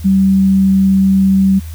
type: tone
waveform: sine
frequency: 192.6 Hz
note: G3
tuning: 30 cents flat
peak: -7 dBFS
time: 0.04-1.6 s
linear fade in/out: 20 ms
effects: added 80 Hz sine -24 dBFS peak until 1.74 s + white hiss -40 dBFS RMS until 1.74 s